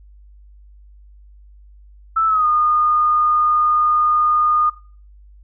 sine tone with pitch glide, 1318.5 to 1223.1 Hz, E6 to D#6, 0 to -30 cents, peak -13 dBFS, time 2.16-4.7 s, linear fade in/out 10 ms, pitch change -130 cents, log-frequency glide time 2.27-2.46 s, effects noise-tail reverb RT60 0.4 s tail -18 dB re dry + added 50 Hz sine -42 dBFS peak until 5.43 s

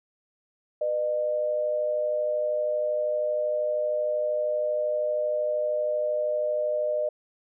sine tone pair together, 493.9 / 606.7 Hz, B4 / D#5, 0 / -44 cents, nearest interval major third, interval 356 cents, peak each -32 / -24 dBFS, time 0.81-7.09 s, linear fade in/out 5 ms, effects none

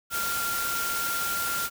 sine tone in noise, 1387 Hz, F6, 12 cents flat, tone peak -29 dBFS, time 0.1-1.7 s, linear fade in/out 50 ms, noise white, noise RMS -31 dBFS, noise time 0.1-1.7 s, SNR -1 dB, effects none

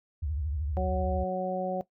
sine tone with vibrato, 74.2 Hz, D2, 18 cents sharp, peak -29 dBFS, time 0.22-1.24 s, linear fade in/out 10 ms, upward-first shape sine, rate 13 Hz, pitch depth 200 cents each way
harmonic tone, 185 Hz, F#3, in tune, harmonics 1 / 2 / 3 / 4, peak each -34 / -37 / -31 / -33 dBFS, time 0.77-1.81 s, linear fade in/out 0 ms
effects noise-tail reverb RT60 0.1 s tail -17 dB re dry

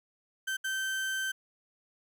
35% pulse tone bursts at uneven times, 1550 Hz, G6, 20 cents flat, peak -29 dBFS, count 2, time 0.47-0.57 / 0.64-1.32 s, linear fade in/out 10 ms, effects none

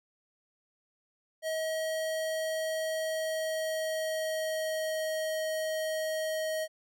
square tone with pitch glide, 636 to 630.1 Hz, D#5 to D#5, +38 to +22 cents, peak -31 dBFS, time 1.42-6.68 s, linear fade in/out 50 ms, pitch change -16 cents, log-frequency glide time 3.06-5.11 s, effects none

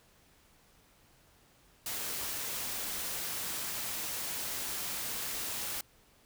white noise, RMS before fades -37 dBFS, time 1.86-5.81 s, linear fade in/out 2 ms, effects pink hiss -64 dBFS RMS until 6.25 s

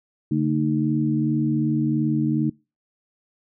sine tone cluster, 143.5 / 225.6 / 308.1 Hz, D3 / A3 / D#4, -40 / +44 / -17 cents, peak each -23 dBFS, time 0.31-2.5 s, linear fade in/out 5 ms, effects noise-tail reverb RT60 0.3 s tail -26 dB re dry

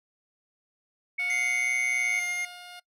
sine tone, 2217 Hz, C#7, in tune, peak -26 dBFS, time 1.18-2.2 s, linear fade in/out 10 ms
10% pulse tone with tremolo, 712 Hz, F5, 33 cents sharp, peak -30 dBFS, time 1.19-2.8 s, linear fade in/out 10 ms, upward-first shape sine, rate 1.2 Hz, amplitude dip 40%
square tone with pitch glide, 2093 to 2127 Hz, C7 to C7, 0 to +28 cents, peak -29 dBFS, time 1.3-2.45 s, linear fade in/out 2 ms, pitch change +28 cents, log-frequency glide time 1.98-2.32 s
effects noise-tail reverb RT60 0.1 s tail -22 dB re dry + low-pass 11000 Hz 12 dB/octave

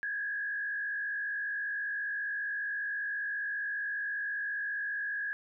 sine tone with frequency modulation, 1660 Hz, G#6, 1 cent flat, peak -32 dBFS, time 0.03-5.33 s, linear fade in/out 0 ms, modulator 54.8 Hz, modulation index 0.95, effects none

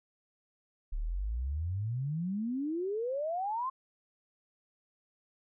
sine exponential sweep, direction up, 34 to 1079 Hz, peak -31 dBFS, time 0.92-3.7 s, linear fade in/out 10 ms, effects none

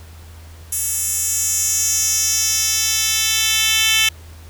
10% pulse tone with high-pass filter sweep, 439.8 Hz, A4, 1 cent flat, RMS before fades -18 dBFS, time 0.72-4.09 s, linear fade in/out 5 ms, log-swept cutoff 9200 to 3100 Hz, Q 2.3, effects added 81 Hz sine -37 dBFS peak until 4.49 s + pink hiss -46 dBFS RMS until 4.49 s

